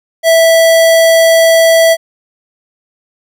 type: tone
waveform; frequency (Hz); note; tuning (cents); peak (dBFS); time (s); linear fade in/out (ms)
square; 657; E5; -6; -5; 0.23-1.97; 50
effects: none